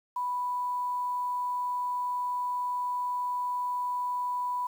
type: tone with quantisation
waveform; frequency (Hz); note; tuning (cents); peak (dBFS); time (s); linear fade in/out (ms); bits
sine; 987.8; B5; 0; -28; 0.16-4.67; 5; 9
effects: none